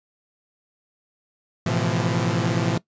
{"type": "chord", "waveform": "sawtooth", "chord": "F major seventh", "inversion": "first", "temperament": "equal with one note detuned", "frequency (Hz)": [110, 127.6, 164.81, 174.61], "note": ["A2", "C3", "E3", "F3"], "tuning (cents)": [0, -43, 0, 0], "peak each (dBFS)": -22, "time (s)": [1.66, 2.78], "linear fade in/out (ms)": 5, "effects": ["noise-tail reverb RT60 0.1 s tail -20 dB re dry", "resampled to 16000 Hz"]}